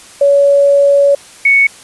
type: tone pair in turn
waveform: sine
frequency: 564 / 2219 Hz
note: C#5 / C#7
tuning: +30 / +1 cents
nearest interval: 2 octaves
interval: 2371 cents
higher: second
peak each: -5 dBFS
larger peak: neither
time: 0.21-1.15 / 1.45-1.67 s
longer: first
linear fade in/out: 5 ms
effects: white hiss -37 dBFS RMS until 1.83 s + resampled to 24000 Hz